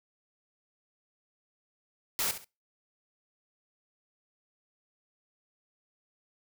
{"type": "noise with echo", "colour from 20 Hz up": "white", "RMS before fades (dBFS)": -30, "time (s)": [2.19, 2.31], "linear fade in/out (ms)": 0, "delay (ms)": 67, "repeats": 2, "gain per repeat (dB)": -11, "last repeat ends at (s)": 2.444, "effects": ["noise-tail reverb RT60 0.3 s tail -26 dB re dry"]}